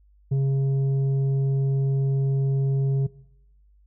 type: tone with tanh clipping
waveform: sine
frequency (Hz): 136.3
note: C#3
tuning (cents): -29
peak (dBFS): -20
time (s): 0.31-3.07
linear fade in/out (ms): 10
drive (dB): 5
effects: noise-tail reverb RT60 0.9 s tail -21 dB re dry + added 50 Hz sine -54 dBFS peak until 3.86 s